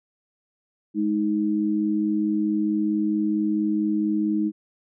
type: tone pair together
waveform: sine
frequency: 209.8 / 314.3 Hz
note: G#3 / D#4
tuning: +18 / +18 cents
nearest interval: perfect fifth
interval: 700 cents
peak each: -24 / -22 dBFS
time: 0.94-4.52 s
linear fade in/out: 50 ms
effects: none